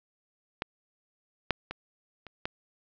clicks, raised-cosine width 0.3 ms, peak -14 / -8 / -19 / -28 / -15 dBFS, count 5, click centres 0.621 / 1.507 / 1.71 / 2.267 / 2.455 s, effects low-pass 5000 Hz 12 dB/octave

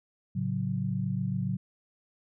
sine chord, F# minor, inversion first, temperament just, 111 / 138.75 / 185 Hz, A2 / C#3 / F#3, +16 / +2 / 0 cents, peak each -33 / -32 / -31 dBFS, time 0.35-1.57 s, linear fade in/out 10 ms, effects none

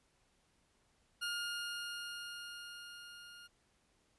20% pulse tone with level ramp, 1418 Hz, F6, 26 cents sharp, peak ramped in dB -31 to -48 dBFS, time 1.21-3.48 s, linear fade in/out 20 ms, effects pink hiss -74 dBFS RMS until 4.18 s + resampled to 24000 Hz

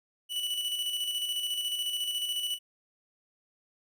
45% pulse tone with tremolo, 2960 Hz, F#7, in tune, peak -28 dBFS, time 0.29-2.59 s, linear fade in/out 50 ms, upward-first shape square, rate 14 Hz, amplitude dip 40%, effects none

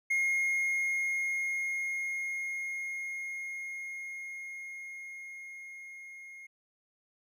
triangle tone with level ramp, 2144 Hz, C7, 42 cents sharp, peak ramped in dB -24 to -44 dBFS, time 0.1-6.47 s, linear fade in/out 10 ms, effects none

